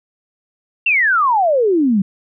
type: exponential sweep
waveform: sine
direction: down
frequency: 2784 to 185 Hz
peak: -11 dBFS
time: 0.86-2.02 s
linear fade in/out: 5 ms
effects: none